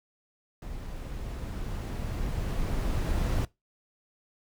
brown noise with level ramp, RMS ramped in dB -39 to -26 dBFS, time 0.62-3.45 s, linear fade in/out 2 ms, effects noise-tail reverb RT60 0.2 s tail -21 dB re dry

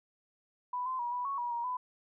sine tone with pitch steps, 990 / 1032 / 959 / 984 / 1108 / 963 / 944 / 1001 Hz, B5 / C6 / A#5 / B5 / C#6 / B5 / A#5 / B5, +4 / -24 / +49 / -7 / -1 / -44 / +22 / +23 cents, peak -32 dBFS, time 0.73-1.77 s, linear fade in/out 5 ms, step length 130 ms, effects none

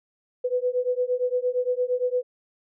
sine beating tone pair, 493.9 / 502.6 Hz, B4 / B4, 0 / +30 cents, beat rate 8.7 Hz, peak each -25 dBFS, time 0.44-2.23 s, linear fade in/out 10 ms, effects none

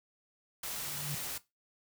white noise, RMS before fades -39 dBFS, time 0.63-1.38 s, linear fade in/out 5 ms
sine tone with exponential growth, 146.3 Hz, D3, 6 cents flat, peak -33 dBFS, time 0.64-1.15 s, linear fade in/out 5 ms, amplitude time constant 110 ms
effects noise-tail reverb RT60 0.2 s tail -17 dB re dry

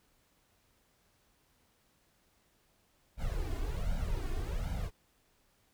brown noise with flanger, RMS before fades -34 dBFS, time 3.17-4.91 s, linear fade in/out 50 ms, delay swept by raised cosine 1.3 to 2.8 ms, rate 1.3 Hz, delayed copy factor +0.9, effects pink hiss -71 dBFS RMS until 5.73 s

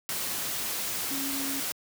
sine tone in noise, 275.4 Hz, C#4, 11 cents flat, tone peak -34 dBFS, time 1.11-1.6 s, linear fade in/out 0 ms, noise white, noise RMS -32 dBFS, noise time 0.09-1.72 s, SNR -5 dB, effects high-pass 80 Hz 12 dB/octave

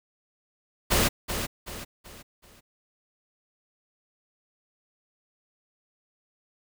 pink noise with echo, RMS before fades -22 dBFS, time 0.9-1.09 s, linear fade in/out 20 ms, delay 380 ms, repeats 4, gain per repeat -8 dB, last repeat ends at 2.61 s, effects none

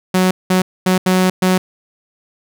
sawtooth tone bursts at uneven times, 185 Hz, F#3, in tune, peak -7 dBFS, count 5, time 0.14-0.31 / 0.5-0.62 / 0.86-0.98 / 1.06-1.3 / 1.42-1.58 s, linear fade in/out 5 ms, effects none

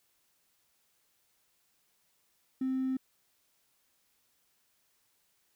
triangle tone with hard clipping, 261.6 Hz, C4, in tune, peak -29 dBFS, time 2.61-2.97 s, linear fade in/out 5 ms, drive 3 dB, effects white hiss -73 dBFS RMS until 5.55 s

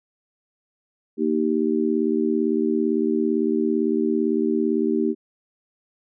sine chord, Eb major, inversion second, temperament just, 233.3 / 311.1 / 388.9 Hz, Bb3 / Eb4 / G4, +2 / 0 / -14 cents, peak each -23 dBFS, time 1.17-5.15 s, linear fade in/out 50 ms, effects none

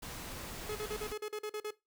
pink noise, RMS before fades -44 dBFS, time 0.02-1.13 s, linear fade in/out 10 ms
45% pulse tone bursts, 424.7 Hz, G#4, 39 cents sharp, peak -36 dBFS, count 10, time 0.69-1.708 s, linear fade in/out 5 ms, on 64 ms, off 42 ms
effects noise-tail reverb RT60 0.2 s tail -18 dB re dry

